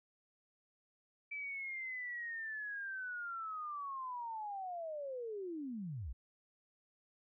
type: linear sweep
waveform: sine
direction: down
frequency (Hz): 2322 to 49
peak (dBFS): -40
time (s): 1.31-6.13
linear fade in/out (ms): 10
effects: none